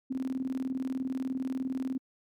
sine tone with tremolo, 261.6 Hz, C4, in tune, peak -27 dBFS, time 0.1-1.98 s, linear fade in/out 10 ms, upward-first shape square, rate 20 Hz, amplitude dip 65%, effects high-pass 150 Hz 12 dB/octave + MP3 96 kbps

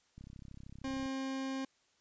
click train, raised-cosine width 5 ms, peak -38 dBFS, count 30, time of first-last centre 0.18-1.059 s, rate 33 Hz
40% pulse tone, 266.8 Hz, C4, 34 cents sharp, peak -35 dBFS, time 0.84-1.65 s, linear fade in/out 5 ms
effects white hiss -72 dBFS RMS until 2 s + resampled to 16000 Hz

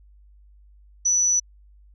sine tone, 5940 Hz, F#8, 6 cents sharp, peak -17 dBFS, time 1.05-1.4 s, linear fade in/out 10 ms, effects added 50 Hz sine -49 dBFS peak until 1.94 s

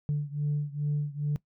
sine beating tone pair, 146.1 / 148.5 Hz, D3 / D3, -9 / +20 cents, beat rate 2.4 Hz, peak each -28 / -30 dBFS, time 0.09-1.36 s, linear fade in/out 0 ms, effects noise-tail reverb RT60 0.1 s tail -20 dB re dry + tanh soft clip ceiling -22 dBFS

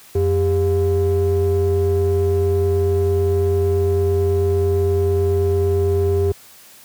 triangle ring-modulated tone, 154.9 Hz, D#3, 7 cents flat, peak -9 dBFS, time 0.15-6.32 s, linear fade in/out 5 ms, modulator 244 Hz, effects white hiss -45 dBFS RMS until 6.84 s + high-pass 60 Hz 12 dB/octave

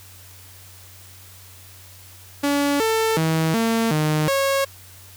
sawtooth tone with pitch steps, 285.1 / 445.2 / 160.7 / 227.3 / 153.5 / 548 Hz, C#4 / A4 / E3 / A#3 / D#3 / C#5, +49 / +20 / -44 / -43 / -23 / -20 cents, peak -14 dBFS, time 2.43-4.65 s, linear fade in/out 10 ms, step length 370 ms, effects added 93 Hz sine -46 dBFS peak until 5.16 s + white hiss -46 dBFS RMS until 5.16 s

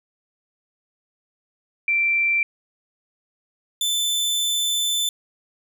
sine / sawtooth tone pair in turn, 2349 / 3526 Hz, D7 / A7, 0 / +3 cents, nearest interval perfect fifth, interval 703 cents, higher second, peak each -17 dBFS, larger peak neither, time 1.88-2.43 / 3.81-5.09 s, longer second, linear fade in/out 2 ms, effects none

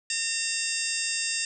harmonic tone with a mistuned harmonic, 911 Hz, A#5, 40 cents flat, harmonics 2 / 3 / 4 / 5 / 6 / 7 / 8 / 9, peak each -36 / -33 / -38 / -33 / -36 / -38 / -34 / -34 dBFS, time 0.1-1.45 s, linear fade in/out 2 ms, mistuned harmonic 5, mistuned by +91 cents, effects none

